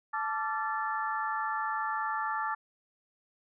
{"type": "harmonic tone with a mistuned harmonic", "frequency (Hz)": 291.9, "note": "D4", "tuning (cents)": -10, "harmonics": [3, 4, 5, 6], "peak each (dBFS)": [-34, -35, -36, -37], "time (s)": [0.13, 2.55], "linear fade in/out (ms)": 10, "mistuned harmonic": 5, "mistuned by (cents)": -120, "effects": []}